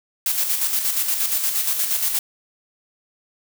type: noise with tremolo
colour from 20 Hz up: blue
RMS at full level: -20 dBFS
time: 0.26-2.19 s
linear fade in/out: 2 ms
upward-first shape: square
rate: 8.5 Hz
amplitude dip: 45%
effects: none